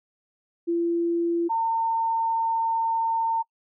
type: tone pair in turn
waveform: sine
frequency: 340 / 907.7 Hz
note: F4 / A#5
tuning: -46 / -46 cents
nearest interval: octave + perfect fourth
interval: 1700 cents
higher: second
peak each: -21 dBFS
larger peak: neither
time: 0.67-1.49 / 1.49-3.43 s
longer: second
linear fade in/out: 20 ms
effects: noise-tail reverb RT60 0.1 s tail -26 dB re dry